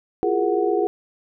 sine tone cluster, 342.7 / 362.5 / 410.3 / 465.7 / 738 Hz, F4 / F#4 / G#4 / A#4 / F#5, -33 / -35 / -21 / -2 / -5 cents, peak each -23 / -29 / -21 / -26 / -26 dBFS, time 0.23-0.87 s, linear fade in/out 0 ms, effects none

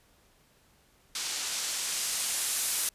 blue noise with low-pass filter sweep, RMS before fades -32 dBFS, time 1.15-2.89 s, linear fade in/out 2 ms, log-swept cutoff 5800 to 11000 Hz, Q 0.92, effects pink hiss -64 dBFS RMS until 2.94 s + resampled to 32000 Hz

